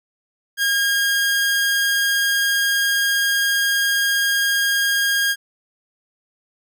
sawtooth tone, 1623 Hz, G#6, 40 cents flat, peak -13 dBFS, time 0.57-5.36 s, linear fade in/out 50 ms, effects none

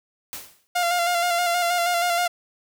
white noise with exponential decay, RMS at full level -31 dBFS, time 0.33-0.67 s, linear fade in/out 0 ms, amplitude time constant 73 ms
sawtooth tone with vibrato, 698.5 Hz, F5, in tune, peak -16 dBFS, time 0.75-2.28 s, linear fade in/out 10 ms, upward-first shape square, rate 6.3 Hz, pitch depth 29 cents each way
effects none

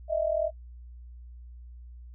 sine tone pair together, 618.6 / 659.3 Hz, D#5 / E5, -10 / 0 cents, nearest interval minor second, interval 110 cents, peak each -27 dBFS, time 0.08-0.51 s, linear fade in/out 50 ms, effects noise-tail reverb RT60 0.1 s tail -26 dB re dry + added 60 Hz sine -43 dBFS peak until 2.14 s

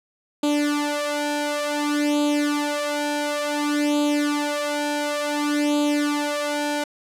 sawtooth tone with flanger, 293.7 Hz, D4, in tune, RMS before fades -23 dBFS, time 0.43-6.84 s, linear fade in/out 5 ms, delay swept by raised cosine 0.27 to 2.17 ms, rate 0.56 Hz, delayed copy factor +0.85, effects low-pass 11000 Hz 12 dB/octave

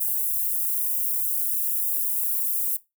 white high-pass noise, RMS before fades -25 dBFS, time 0-2.77 s, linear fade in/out 10 ms, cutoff 11000 Hz, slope 24 dB/octave, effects noise-tail reverb RT60 0.2 s tail -17 dB re dry

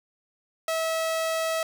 sawtooth tone, 648 Hz, E5, 30 cents flat, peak -21 dBFS, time 0.68-1.63 s, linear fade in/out 2 ms, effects none

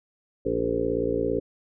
harmonic tone with a mistuned harmonic, 57.7 Hz, A#1, 17 cents flat, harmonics 1 / 2 / 3 / 4 / 5 / 6 / 7 / 8 / 9, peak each -37 / -37 / -38 / -38 / -30 / -37 / -28 / -28 / -31 dBFS, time 0.45-1.4 s, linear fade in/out 10 ms, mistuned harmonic 6, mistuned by +57 cents, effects none

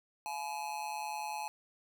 square tone with amplitude modulation, 849 Hz, G#5, 38 cents sharp, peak -34 dBFS, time 0.26-1.48 s, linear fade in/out 0 ms, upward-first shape sine, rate 150 Hz, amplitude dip 75%, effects none

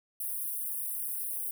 white high-pass noise, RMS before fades -35 dBFS, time 0.2-1.51 s, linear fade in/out 5 ms, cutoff 9100 Hz, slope 96 dB/octave, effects none

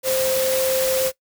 sine tone in noise, 523.3 Hz, C5, in tune, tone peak -19 dBFS, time 0.03-1.12 s, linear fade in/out 50 ms, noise white, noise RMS -25 dBFS, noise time 0.03-1.12 s, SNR +3 dB, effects noise-tail reverb RT60 0.1 s tail -18 dB re dry

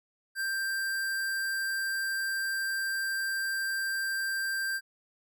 square tone, 1578 Hz, G6, 11 cents sharp, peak -30 dBFS, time 0.35-4.81 s, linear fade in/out 50 ms, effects none

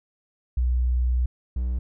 sine / triangle tone pair in turn, 61.74 / 61.74 Hz, B1 / B1, 0 / 0 cents, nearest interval unison, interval 0 cents, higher neither, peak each -19 / -21 dBFS, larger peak first, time 0.57-1.26 / 1.56-1.79 s, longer first, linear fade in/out 5 ms, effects none

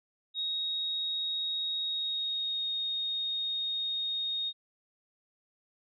sine tone with pitch glide, 3765 to 3717 Hz, A#7 to A#7, +16 to -6 cents, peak -30 dBFS, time 0.34-4.53 s, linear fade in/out 50 ms, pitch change -22 cents, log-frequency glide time 1.83-2.71 s, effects none

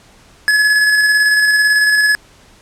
square tone with tremolo, 1700 Hz, G#6, 40 cents sharp, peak -9 dBFS, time 0.48-2.15 s, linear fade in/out 0 ms, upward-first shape square, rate 18 Hz, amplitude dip 25%, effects pink hiss -46 dBFS RMS until 2.61 s + low-pass 9000 Hz 12 dB/octave

